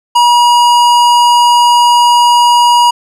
sine tone with hard clipping, 960 Hz, B5, 49 cents flat, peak -6 dBFS, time 0.15-2.91 s, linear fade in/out 10 ms, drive 15 dB, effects none

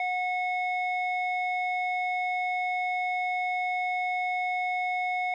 square tone with low-pass filter, 730 Hz, F#5, 24 cents flat, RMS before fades -29 dBFS, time 0-5.34 s, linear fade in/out 2 ms, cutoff 2200 Hz, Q 2.4, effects none

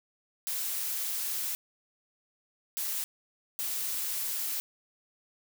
blue noise bursts at uneven times, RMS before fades -33 dBFS, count 3, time 0.47-1.55 / 2.77-3.04 / 3.59-4.6 s, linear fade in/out 0 ms, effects none

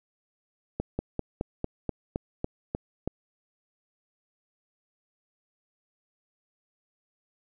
slowing click train, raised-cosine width 2 ms, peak -15 dBFS, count 10, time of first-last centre 0.8-3.076 s, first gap 190 ms, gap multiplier 1.07, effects none

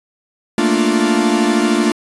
45% pulse chord, Bb major seventh, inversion third, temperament equal, 220 / 233.1 / 293.7 / 349.2 Hz, A3 / Bb3 / D4 / F4, 0 / 0 / 0 / 0 cents, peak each -18 dBFS, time 0.58-1.92 s, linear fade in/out 2 ms, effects resampled to 24000 Hz

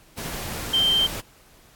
sine tone in noise, 3136 Hz, G7, in tune, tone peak -17 dBFS, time 0.73-1.07 s, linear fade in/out 10 ms, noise pink, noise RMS -32 dBFS, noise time 0.17-1.21 s, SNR +12 dB, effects pink hiss -54 dBFS RMS until 1.75 s + AAC 64 kbps

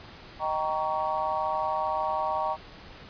sine chord, Eb dominant seventh, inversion none, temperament just, 622.3 / 777.8 / 933.4 / 1120.1 Hz, Eb5 / G5 / Bb5 / Db6, 0 / -14 / +2 / +18 cents, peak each -32 / -31 / -30 / -32 dBFS, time 0.39-2.57 s, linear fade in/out 50 ms, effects pink hiss -47 dBFS RMS until 3.09 s + resampled to 11025 Hz

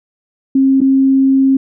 sine tone with dropouts, 268.3 Hz, C4, 44 cents sharp, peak -7 dBFS, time 0.55-1.57 s, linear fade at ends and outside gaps 5 ms, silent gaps 0.806-0.814 s, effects none

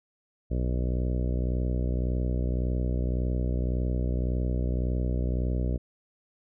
harmonic tone, 61.8 Hz, B1, 2 cents sharp, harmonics 1 / 2 / 3 / 4 / 5 / 6 / 7 / 8 / 9 / 10, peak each -26 / -32 / -36 / -38 / -40 / -42 / -43 / -44 / -45 / -46 dBFS, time 0.5-5.78 s, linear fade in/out 20 ms, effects none

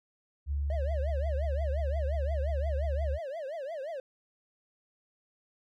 sine tone, 71.2 Hz, C#2, 47 cents sharp, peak -28 dBFS, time 0.46-3.19 s, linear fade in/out 50 ms
triangle tone with vibrato, 595 Hz, D5, 22 cents sharp, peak -33 dBFS, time 0.7-4 s, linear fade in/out 2 ms, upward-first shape triangle, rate 5.7 Hz, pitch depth 270 cents each way
effects none

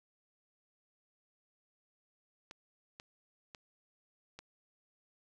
clicks, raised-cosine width 0.2 ms, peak -30 dBFS, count 4, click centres 2.511 / 2.999 / 3.548 / 4.39 s, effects none

